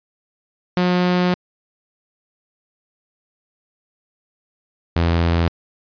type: tone pair in turn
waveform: sawtooth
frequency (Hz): 179.6 / 84.34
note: F3 / E2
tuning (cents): +49 / +40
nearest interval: octave + minor second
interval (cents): 1309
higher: first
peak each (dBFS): -11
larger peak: neither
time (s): 0.77-1.34 / 4.96-5.48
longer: first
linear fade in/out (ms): 0
effects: resampled to 11025 Hz